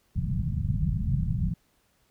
white low-pass noise, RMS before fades -27 dBFS, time 0.15-1.54 s, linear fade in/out 5 ms, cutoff 180 Hz, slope 48 dB/octave, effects pink hiss -68 dBFS RMS until 2.1 s

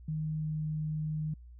sine tone with pitch glide, 155.6 to 154.53 Hz, D#3 to D#3, 0 to -12 cents, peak -31 dBFS, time 0.08-1.34 s, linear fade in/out 5 ms, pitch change -12 cents, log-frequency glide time 0.32-0.57 s, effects added 60 Hz sine -48 dBFS peak until 1.59 s

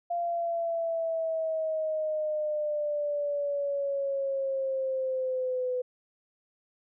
sine exponential sweep, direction down, 694 to 500 Hz, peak -27 dBFS, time 0.1-5.82 s, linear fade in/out 10 ms, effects none

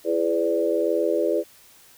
sine tone cluster, 335.3 / 416.3 / 503 / 585 Hz, E4 / G#4 / B4 / D5, +30 / +4 / +32 / -7 cents, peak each -25 dBFS, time 0.04-1.44 s, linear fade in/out 50 ms, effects white hiss -52 dBFS RMS until 1.97 s

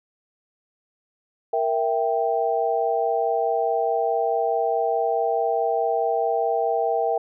sine chord, E diminished, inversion second, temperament equal, 466.2 / 659.3 / 784 Hz, Bb4 / E5 / G5, 0 / 0 / 0 cents, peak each -24 dBFS, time 1.53-7.18 s, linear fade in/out 5 ms, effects none

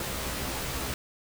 pink noise with comb filter, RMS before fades -33 dBFS, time 0-0.94 s, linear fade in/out 2 ms, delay 15 ms, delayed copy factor +0.85, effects none

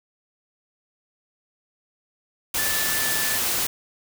sine tone in noise, 1752 Hz, A6, 8 cents flat, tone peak -29 dBFS, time 2.58-3.38 s, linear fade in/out 5 ms, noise white, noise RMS -24 dBFS, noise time 2.54-3.67 s, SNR -8 dB, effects none

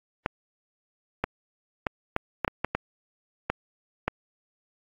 clicks, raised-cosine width 0.5 ms, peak -9 dBFS, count 10, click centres 0.261 / 1.24 / 1.868 / 2.164 / 2.447 / 2.479 / 2.646 / 2.75 / 3.5 / 4.08 s, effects AAC 32 kbps

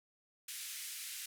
white band-pass noise, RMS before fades -45 dBFS, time 0.48-1.26 s, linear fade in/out 5 ms, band 1800 to 13000 Hz, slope 24 dB/octave, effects none

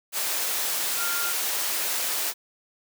sine tone in noise, 1396.9 Hz, F6, in tune, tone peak -30 dBFS, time 0.96-1.34 s, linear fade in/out 50 ms, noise white, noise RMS -27 dBFS, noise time 0.12-2.34 s, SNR -6 dB, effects high-pass 400 Hz 12 dB/octave

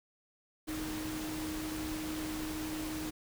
sine tone in noise, 311.1 Hz, D#4, in tune, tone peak -37 dBFS, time 0.67-3.11 s, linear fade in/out 20 ms, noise pink, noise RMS -42 dBFS, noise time 0.67-3.11 s, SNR +2 dB, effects none

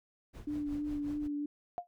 brown noise with tremolo, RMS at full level -43 dBFS, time 0.33-1.28 s, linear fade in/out 20 ms, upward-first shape triangle, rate 5.5 Hz, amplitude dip 90%
sine tone with vibrato, 293.7 Hz, D4, in tune, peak -33 dBFS, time 0.47-1.46 s, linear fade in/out 5 ms, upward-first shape sine, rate 3.1 Hz, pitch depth 20 cents each way
sine tone with exponential decay, 705 Hz, F5, 16 cents sharp, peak -30 dBFS, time 1.78-1.87 s, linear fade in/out 0 ms, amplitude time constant 19 ms
effects none

